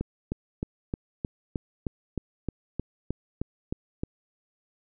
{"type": "click train", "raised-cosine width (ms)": 3, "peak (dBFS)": -16, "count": 14, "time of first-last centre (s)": [0.01, 4.035], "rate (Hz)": 3.23, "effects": []}